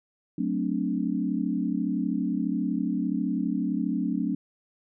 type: chord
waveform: sine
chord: D dominant seventh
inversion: first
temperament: equal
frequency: 185 / 220 / 261.6 / 293.7 Hz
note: F#3 / A3 / C4 / D4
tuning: 0 / 0 / 0 / 0 cents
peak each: -30 dBFS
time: 0.38-4.35 s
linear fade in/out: 5 ms
effects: none